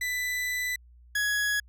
40% pulse tone pair in turn, 1991 / 1674.2 Hz, B6 / G#6, +14 / +13 cents, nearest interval minor third, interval 301 cents, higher first, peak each -27 / -24 dBFS, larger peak second, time 0.01-0.76 / 1.15-1.6 s, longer first, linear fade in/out 5 ms, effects added 60 Hz sine -51 dBFS peak until 1.68 s

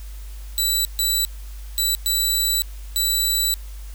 15% pulse tone bursts at uneven times, 3954 Hz, B7, 1 cent sharp, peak -11 dBFS, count 5, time 0.58-0.85 / 0.99-1.25 / 1.78-1.95 / 2.06-2.62 / 2.96-3.54 s, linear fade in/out 0 ms, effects added 50 Hz sine -32 dBFS peak until 3.94 s + white hiss -48 dBFS RMS until 3.94 s

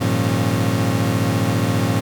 35% pulse tone cluster, 100.9 / 115.6 / 156.5 / 175.4 / 271.7 Hz, G#2 / A#2 / D#3 / F3 / C#4, -49 / -14 / +10 / +8 / -35 cents, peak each -21 / -19 / -25 / -23 / -22 dBFS, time 0-2.01 s, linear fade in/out 20 ms, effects none

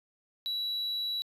sine tone, 3920 Hz, B7, 14 cents flat, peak -28 dBFS, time 0.46-1.22 s, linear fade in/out 0 ms, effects tanh soft clip ceiling -29 dBFS

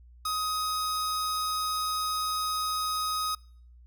sawtooth tone pair together, 1258.5 / 2517 Hz, D#6 / D#7, +19 / +19 cents, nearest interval octave, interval 1200 cents, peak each -24 / -32 dBFS, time 0.25-3.35 s, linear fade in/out 5 ms, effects noise-tail reverb RT60 0.6 s tail -26 dB re dry + added 60 Hz sine -50 dBFS peak until 3.86 s

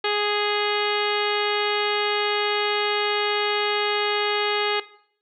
harmonic tone with a mistuned harmonic, 415.3 Hz, G#4, in tune, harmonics 1 / 2 / 3 / 4 / 5 / 6 / 7 / 8 / 9 / 10, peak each -25 / -28 / -30 / -31 / -32 / -33 / -33 / -34 / -35 / -35 dBFS, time 0.04-4.8 s, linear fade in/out 5 ms, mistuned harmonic 10, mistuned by +57 cents, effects noise-tail reverb RT60 0.6 s tail -17 dB re dry

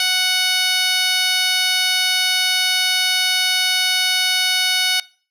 10% pulse tone with band-pass filter, 740 Hz, F#5, in tune, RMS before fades -18 dBFS, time 0-5 s, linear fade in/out 2 ms, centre 5100 Hz, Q 0.69, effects noise-tail reverb RT60 0.4 s tail -22 dB re dry

